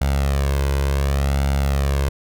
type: tone with flanger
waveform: sawtooth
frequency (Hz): 69.3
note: C#2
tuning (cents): 0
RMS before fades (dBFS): -19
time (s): 0.01-2.09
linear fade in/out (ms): 5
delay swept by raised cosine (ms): 1.4 to 1.99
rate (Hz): 0.68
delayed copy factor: +0.65
effects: none